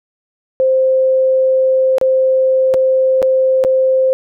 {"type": "tone with dropouts", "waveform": "sine", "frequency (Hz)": 523.3, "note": "C5", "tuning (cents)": 0, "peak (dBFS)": -9, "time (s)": [0.6, 4.13], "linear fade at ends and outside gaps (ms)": 0, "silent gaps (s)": [[1.983, 2.013], [2.739, 2.743], [3.219, 3.227], [3.639, 3.648]], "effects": []}